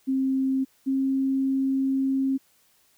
sine tone pair in turn, 265.6 / 268.1 Hz, C4 / C4, +26 / +42 cents, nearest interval unison, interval 16 cents, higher second, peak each -21 dBFS, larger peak neither, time 0.07-0.65 / 0.86-2.38 s, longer second, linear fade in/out 20 ms, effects white hiss -63 dBFS RMS until 2.97 s

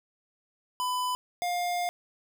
square tone pair in turn, 1000 / 707.1 Hz, B5 / F5, +21 / +21 cents, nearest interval tritone, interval 600 cents, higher first, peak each -28 dBFS, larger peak neither, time 0.8-1.15 / 1.42-1.89 s, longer second, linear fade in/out 0 ms, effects none

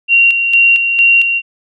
sine tone with tremolo, 2756 Hz, F7, 24 cents flat, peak -5 dBFS, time 0.08-1.42 s, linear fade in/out 50 ms, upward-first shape square, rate 2.2 Hz, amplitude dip 50%, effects none

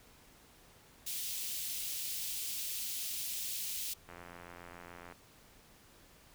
white high-pass noise, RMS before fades -39 dBFS, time 1.06-3.94 s, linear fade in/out 10 ms, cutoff 2600 Hz, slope 24 dB/octave
click train, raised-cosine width 0.5 ms, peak -34 dBFS, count 91, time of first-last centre 4.09-5.123 s, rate 87.1 Hz
effects pink hiss -61 dBFS RMS until 6.34 s

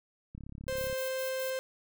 click train, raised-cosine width 5 ms, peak -32 dBFS, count 21, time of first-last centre 0.35-0.928 s, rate 34.6 Hz
45% pulse tone, 523.3 Hz, C5, in tune, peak -32 dBFS, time 0.68-1.59 s, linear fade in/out 0 ms
violet noise with tremolo, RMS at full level -43 dBFS, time 0.77-1.5 s, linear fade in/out 0 ms, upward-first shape square, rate 4.8 Hz, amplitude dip 65%
effects none

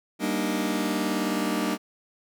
sawtooth chord, Eb major seventh, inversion first, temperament just, 194.45 / 233.3 / 291.7 / 311.1 Hz, G3 / Bb3 / D4 / Eb4, -14 / +2 / -12 / 0 cents, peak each -26 dBFS, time 0.19-1.78 s, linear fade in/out 50 ms, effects none

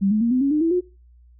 sine tone with pitch steps, 196 / 213.7 / 233.1 / 254.2 / 277.2 / 302.3 / 329.6 / 359.5 Hz, G3 / G#3 / A#3 / C4 / C#4 / D#4 / E4 / F#4, 0 / +50 / 0 / -50 / 0 / -50 / 0 / -50 cents, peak -16 dBFS, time 0.01-0.81 s, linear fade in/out 20 ms, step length 100 ms, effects noise-tail reverb RT60 0.3 s tail -20 dB re dry + added 60 Hz sine -48 dBFS peak until 1.39 s

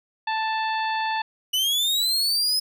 harmonic tone, 881 Hz, A5, 2 cents sharp, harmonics 1 / 2 / 3 / 4 / 5, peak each -24 / -30 / -34 / -36 / -38 dBFS, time 0.27-1.22 s, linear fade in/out 5 ms
40% pulse linear sweep, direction up, 2944 to 5130 Hz, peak -19 dBFS, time 1.53-2.6 s, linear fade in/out 10 ms
effects none

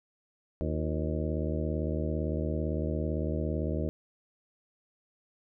harmonic tone with a mistuned harmonic, 77.78 Hz, D#2, in tune, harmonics 1 / 2 / 3 / 4 / 5 / 6 / 7 / 8, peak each -32 / -35 / -37 / -38 / -39 / -40 / -40 / -41 dBFS, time 0.61-3.89 s, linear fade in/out 0 ms, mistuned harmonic 5, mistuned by -110 cents, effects none

